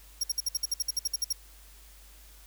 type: tone bursts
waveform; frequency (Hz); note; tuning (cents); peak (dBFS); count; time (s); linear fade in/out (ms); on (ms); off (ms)
sawtooth; 5590; F8; +1; -23; 14; 0.21-1.328; 5; 26; 58
effects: added 50 Hz sine -52 dBFS peak until 2.46 s + white hiss -56 dBFS RMS until 2.46 s